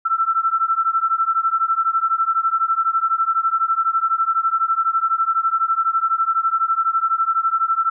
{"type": "beating tone pair", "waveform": "sine", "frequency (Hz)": [1329, 1341], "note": ["E6", "E6"], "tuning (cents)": [14, 29], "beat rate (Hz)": 12, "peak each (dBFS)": [-19, -19], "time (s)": [0.05, 7.9], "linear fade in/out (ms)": 10, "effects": []}